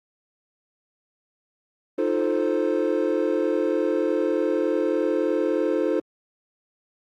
triangle chord, F dominant seventh, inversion third, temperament equal with one note detuned, 309.3 / 349.2 / 440 / 523.3 Hz, Eb4 / F4 / A4 / C5, -10 / 0 / 0 / 0 cents, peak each -24 dBFS, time 1.98-6 s, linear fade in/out 5 ms, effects Opus 24 kbps

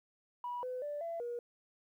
sine tone with pitch steps, 974 / 505 / 586 / 672 / 478.4 Hz, B5 / B4 / D5 / E5 / A#4, -24 / +39 / -4 / +33 / +45 cents, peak -36 dBFS, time 0.44-1.39 s, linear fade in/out 2 ms, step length 190 ms, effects tanh soft clip ceiling -32 dBFS + 12-bit

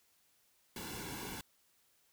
pink noise with comb filter, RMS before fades -44 dBFS, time 0.76-1.41 s, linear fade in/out 2 ms, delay 1.6 ms, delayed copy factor -0.7, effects white hiss -72 dBFS RMS until 2.12 s

